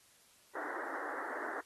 white band-pass noise, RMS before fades -42 dBFS, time 0.55-1.61 s, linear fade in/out 5 ms, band 270 to 1900 Hz, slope 96 dB/octave, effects white hiss -65 dBFS RMS until 1.65 s + AAC 32 kbps

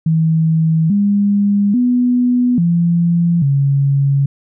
sine tone with pitch steps, 160.9 / 202.6 / 246.7 / 170.8 / 139.2 Hz, E3 / G#3 / B3 / F3 / C#3, -42 / -43 / -2 / -38 / +8 cents, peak -10 dBFS, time 0.06-4.26 s, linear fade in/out 5 ms, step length 840 ms, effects none

